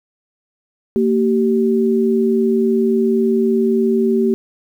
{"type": "tone pair together", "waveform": "sine", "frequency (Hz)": [229.3, 385.7], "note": ["A#3", "G4"], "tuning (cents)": [-28, -28], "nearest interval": "major sixth", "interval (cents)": 900, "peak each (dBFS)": -15, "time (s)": [0.96, 4.34], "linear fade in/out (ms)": 0, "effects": ["8-bit"]}